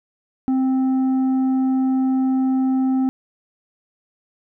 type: tone with tanh clipping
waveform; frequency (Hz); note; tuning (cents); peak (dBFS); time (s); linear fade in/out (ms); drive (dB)
triangle; 261.9; C4; +2; -17; 0.48-3.09; 0; 10
effects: none